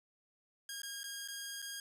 10% pulse tone with dropouts, 1625 Hz, G#6, 38 cents flat, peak -33 dBFS, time 0.69-1.8 s, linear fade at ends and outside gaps 2 ms, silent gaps 0.819-0.832 / 1.033-1.04 / 1.277-1.284 / 1.619-1.624 s, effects none

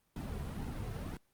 brown noise with flanger, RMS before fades -40 dBFS, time 0.16-1.17 s, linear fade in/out 2 ms, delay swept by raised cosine 1.7 to 3.5 ms, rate 2 Hz, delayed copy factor -0.65, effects pink hiss -75 dBFS RMS until 1.33 s + Opus 32 kbps

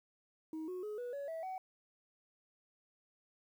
sine tone with pitch steps, 316.4 / 365.6 / 422.3 / 488 / 563.8 / 651.3 / 752.5 Hz, D#4 / F#4 / G#4 / B4 / C#5 / E5 / F#5, +29 / -21 / +29 / -21 / +29 / -21 / +29 cents, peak -37 dBFS, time 0.53-1.58 s, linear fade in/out 2 ms, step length 150 ms, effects tanh soft clip ceiling -38 dBFS + 11-bit

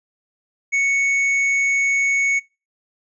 sine tone with tanh clipping, 2217 Hz, C#7, in tune, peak -17 dBFS, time 0.72-2.4 s, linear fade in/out 20 ms, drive 7 dB, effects noise-tail reverb RT60 0.3 s tail -25 dB re dry + resampled to 22050 Hz

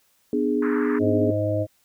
sine chord, G# diminished, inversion first, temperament just, 249.2 / 299 / 415.3 Hz, B3 / D4 / G#4, +16 / +31 / 0 cents, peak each -24 dBFS, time 0.33-1.31 s, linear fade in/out 2 ms
white band-pass noise, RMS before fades -33 dBFS, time 0.62-0.99 s, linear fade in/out 5 ms, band 970 to 1800 Hz, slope 48 dB/octave
harmonic tone, 104.3 Hz, G#2, 8 cents sharp, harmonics 1 / 3 / 5 / 6, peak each -25 / -28 / -28 / -25 dBFS, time 0.99-1.67 s, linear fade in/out 50 ms
effects white hiss -64 dBFS RMS until 1.84 s

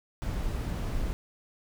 brown noise, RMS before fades -31 dBFS, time 0.22-1.13 s, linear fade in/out 0 ms, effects none

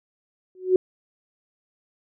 sine tone with exponential growth, 370 Hz, F#4, in tune, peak -10 dBFS, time 0.55-0.76 s, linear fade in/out 2 ms, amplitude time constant 44 ms, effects none

